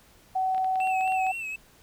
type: tone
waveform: sine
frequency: 754 Hz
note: F#5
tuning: 32 cents sharp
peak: -23 dBFS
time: 0.35-1.32 s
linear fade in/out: 10 ms
type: clicks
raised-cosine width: 0.3 ms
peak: -28 dBFS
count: 10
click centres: 0.547 / 0.58 / 0.645 / 0.757 / 0.802 / 0.873 / 1.01 / 1.077 / 1.122 / 1.267 s
type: tone with vibrato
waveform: triangle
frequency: 2637 Hz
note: E7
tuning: in tune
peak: -30 dBFS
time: 0.8-1.56 s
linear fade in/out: 5 ms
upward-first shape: sine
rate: 4 Hz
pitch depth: 61 cents each way
effects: pink hiss -57 dBFS RMS until 1.82 s